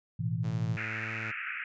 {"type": "chord", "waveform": "sine", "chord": "A suspended second", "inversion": "none", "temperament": "equal", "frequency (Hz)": [110, 123.47, 164.81], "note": ["A2", "B2", "E3"], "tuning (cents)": [0, 0, 0], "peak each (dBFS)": -33, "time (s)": [0.19, 0.77], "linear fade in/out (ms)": 10}
{"type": "tone with vibrato", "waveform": "sawtooth", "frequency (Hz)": 110.3, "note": "A2", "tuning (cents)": 5, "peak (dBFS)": -35, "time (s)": [0.43, 1.32], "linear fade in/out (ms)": 20, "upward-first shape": "triangle", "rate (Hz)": 1.8, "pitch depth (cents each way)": 15}
{"type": "band-pass noise", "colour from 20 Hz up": "white", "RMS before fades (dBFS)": -37, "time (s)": [0.77, 1.64], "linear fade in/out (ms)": 2, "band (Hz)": [1300, 2600], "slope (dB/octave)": 96}
{"effects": ["resampled to 16000 Hz"]}